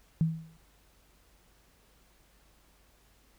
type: tone with exponential decay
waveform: sine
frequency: 161.6 Hz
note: E3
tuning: 34 cents flat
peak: -20 dBFS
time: 0.21-0.57 s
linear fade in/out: 0 ms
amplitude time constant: 78 ms
effects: added 50 Hz sine -65 dBFS peak until 3.38 s + pink hiss -65 dBFS RMS until 3.38 s